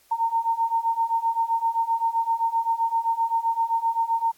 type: beating tone pair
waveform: sine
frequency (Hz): 910 / 917.7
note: A#5 / A#5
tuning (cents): -42 / -27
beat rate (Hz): 7.7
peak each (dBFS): -25 / -23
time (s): 0.11-4.32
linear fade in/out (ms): 10
effects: white hiss -59 dBFS RMS until 4.37 s + AAC 64 kbps